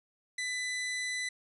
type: tone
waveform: sawtooth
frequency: 1998 Hz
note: B6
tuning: 20 cents sharp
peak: -29 dBFS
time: 0.38-1.29 s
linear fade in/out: 5 ms
effects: resampled to 24000 Hz